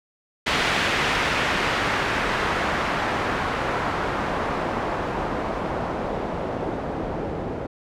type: noise with low-pass filter sweep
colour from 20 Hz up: white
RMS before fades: -25 dBFS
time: 0.46-7.67 s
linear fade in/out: 10 ms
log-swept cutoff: 2600 to 510 Hz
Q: 0.91
effects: none